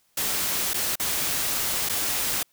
white noise with dropouts, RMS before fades -26 dBFS, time 0.17-2.43 s, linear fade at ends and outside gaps 5 ms, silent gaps 0.735-0.742 / 0.956-0.997 / 1.889-1.895 s, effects white hiss -66 dBFS RMS until 2.52 s

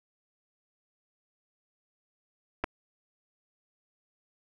clicks, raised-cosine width 0.5 ms, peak -15 dBFS, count 2, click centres 2.639 / 2.642 s, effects none

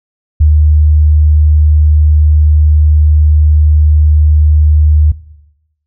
sine tone, 75.9 Hz, D#2, 42 cents flat, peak -3 dBFS, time 0.4-5.12 s, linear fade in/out 10 ms, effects noise-tail reverb RT60 0.9 s tail -18 dB re dry

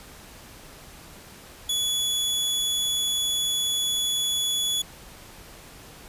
sawtooth tone, 3406 Hz, G#7, 43 cents sharp, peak -20 dBFS, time 1.69-4.82 s, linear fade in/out 5 ms, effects pink hiss -46 dBFS RMS until 6.08 s + resampled to 32000 Hz

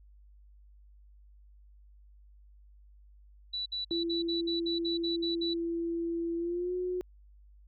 sine tone bursts, 3951 Hz, B7, in tune, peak -32 dBFS, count 11, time 3.53-5.54 s, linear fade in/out 10 ms, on 130 ms, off 58 ms
sine tone with pitch glide, 336.6 to 362.8 Hz, E4 to F#4, +36 to -34 cents, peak -30 dBFS, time 3.91-7.01 s, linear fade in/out 0 ms, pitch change +130 cents, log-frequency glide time 6.37-6.74 s
effects added 50 Hz sine -54 dBFS peak until 7.67 s

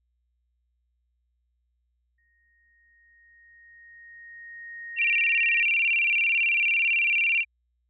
sine tone with exponential growth, 1864.7 Hz, A#6, in tune, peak -27 dBFS, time 2.18-5.63 s, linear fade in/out 5 ms, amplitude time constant 750 ms
sine tone with vibrato, 2543 Hz, D#7, 37 cents sharp, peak -20 dBFS, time 4.96-7.45 s, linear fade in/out 50 ms, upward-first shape square, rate 18 Hz, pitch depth 130 cents each way
effects added 60 Hz sine -70 dBFS peak until 7.89 s

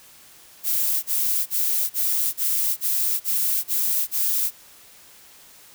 violet noise bursts, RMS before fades -22 dBFS, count 9, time 0.63-4.51 s, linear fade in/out 50 ms, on 400 ms, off 35 ms, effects white hiss -49 dBFS RMS until 5.74 s

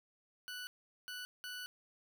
20% pulse tone bursts at uneven times, 1483 Hz, F#6, 4 cents sharp, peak -38 dBFS, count 3, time 0.48-0.67 / 1.08-1.25 / 1.44-1.66 s, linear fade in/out 0 ms, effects none

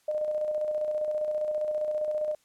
sine tone with tremolo, 608 Hz, D#5, 40 cents flat, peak -25 dBFS, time 0.08-2.35 s, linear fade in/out 5 ms, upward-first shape square, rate 15 Hz, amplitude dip 35%, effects white hiss -67 dBFS RMS until 2.44 s + low-pass 11000 Hz 12 dB/octave

